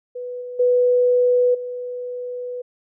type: tone with level steps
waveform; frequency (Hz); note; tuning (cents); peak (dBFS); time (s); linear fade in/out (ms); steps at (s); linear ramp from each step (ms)
sine; 493.9; B4; 0; -27 / -29 / -13 / -26; 0.15-2.62; 10; 0.41 / 0.59 / 1.54; 10
effects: none